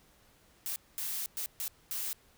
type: noise bursts at uneven times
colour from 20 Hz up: blue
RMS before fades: -36 dBFS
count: 5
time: 0.66-0.76 / 0.98-1.26 / 1.37-1.46 / 1.6-1.68 / 1.91-2.13 s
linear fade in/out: 0 ms
effects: pink hiss -64 dBFS RMS until 2.37 s